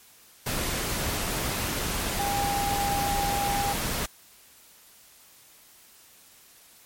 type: tone in noise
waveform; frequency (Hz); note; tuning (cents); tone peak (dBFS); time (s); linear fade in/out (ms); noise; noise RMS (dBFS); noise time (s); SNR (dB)
sine; 804; G5; +44; -26; 2.19-3.73; 5; pink; -29; 0.46-4.06; 0
effects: white hiss -54 dBFS RMS until 6.85 s + MP3 64 kbps